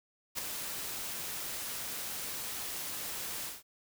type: noise with ADSR envelope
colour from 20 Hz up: white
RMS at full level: -33 dBFS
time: 0.35-3.63 s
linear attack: 35 ms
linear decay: 4 ms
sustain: -6 dB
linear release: 180 ms
effects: none